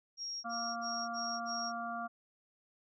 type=tone bursts; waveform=sine; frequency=5590 Hz; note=F8; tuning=1 cent sharp; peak=-38 dBFS; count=5; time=0.17-1.724 s; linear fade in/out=50 ms; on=270 ms; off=51 ms
type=harmonic tone; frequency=233.1 Hz; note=A#3; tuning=in tune; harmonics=1 / 3 / 5 / 6; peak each=-45 / -40 / -42 / -44 dBFS; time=0.44-2.08 s; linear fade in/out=20 ms
effects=none